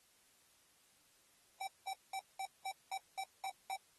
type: tone bursts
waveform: square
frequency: 772 Hz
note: G5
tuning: 27 cents flat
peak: -40 dBFS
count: 9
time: 1.61-3.759 s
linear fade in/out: 2 ms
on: 61 ms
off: 200 ms
effects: white hiss -70 dBFS RMS until 3.98 s + AAC 32 kbps